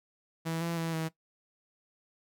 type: tone with pitch steps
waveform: sawtooth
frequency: 163.6 / 168.4 / 164.6 / 160.9 Hz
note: E3 / E3 / E3 / E3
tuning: -13 / +37 / -2 / -42 cents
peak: -27 dBFS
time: 0.45-1.09 s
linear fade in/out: 20 ms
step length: 160 ms
effects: noise-tail reverb RT60 0.1 s tail -17 dB re dry